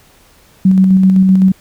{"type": "tone with tremolo", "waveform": "sine", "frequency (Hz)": 188.9, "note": "F#3", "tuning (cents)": 36, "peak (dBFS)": -4, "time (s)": [0.65, 1.52], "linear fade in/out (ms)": 5, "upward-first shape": "square", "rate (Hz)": 7.8, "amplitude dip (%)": 25, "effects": ["pink hiss -47 dBFS RMS until 1.6 s"]}